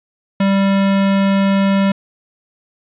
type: tone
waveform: square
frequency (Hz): 196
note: G3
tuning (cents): 0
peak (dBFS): -12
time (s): 0.4-1.92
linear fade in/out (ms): 5
effects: resampled to 8000 Hz + 9-bit